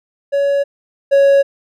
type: tone pair in turn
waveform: triangle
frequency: 562 / 555.5 Hz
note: C#5 / C#5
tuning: +24 / +4 cents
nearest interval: unison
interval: 20 cents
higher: first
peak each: -10 / -5 dBFS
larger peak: second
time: 0.32-0.64 / 1.11-1.43 s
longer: neither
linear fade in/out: 20 ms
effects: none